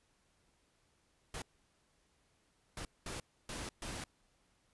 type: noise bursts at uneven times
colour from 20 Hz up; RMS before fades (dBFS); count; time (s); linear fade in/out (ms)
pink; -43; 5; 1.34-1.42 / 2.77-2.85 / 3.06-3.2 / 3.49-3.69 / 3.82-4.04; 2
effects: pink hiss -74 dBFS RMS until 4.73 s + resampled to 24000 Hz